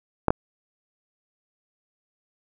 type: clicks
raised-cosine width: 1 ms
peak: -4 dBFS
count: 2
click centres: 0.283 / 0.305 s
effects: none